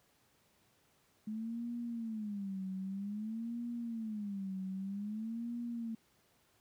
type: tone with vibrato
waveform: sine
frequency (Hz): 212.1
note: G#3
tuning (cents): +37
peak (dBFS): -37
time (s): 1.27-5.95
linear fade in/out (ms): 5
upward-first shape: sine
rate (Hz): 0.52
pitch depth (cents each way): 200
effects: pink hiss -71 dBFS RMS until 6.6 s + high-pass 80 Hz 12 dB/octave